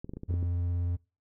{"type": "clicks", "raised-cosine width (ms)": 3, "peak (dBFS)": -26, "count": 8, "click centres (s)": [0.045, 0.094, 0.136, 0.17, 0.234, 0.308, 0.34, 0.428]}
{"type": "tone with vibrato", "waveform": "triangle", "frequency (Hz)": 87.31, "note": "F2", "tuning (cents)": 0, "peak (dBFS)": -25, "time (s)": [0.28, 0.97], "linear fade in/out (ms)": 20, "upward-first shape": "triangle", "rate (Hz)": 17, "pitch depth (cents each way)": 15}
{"effects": ["noise-tail reverb RT60 0.3 s tail -23 dB re dry"]}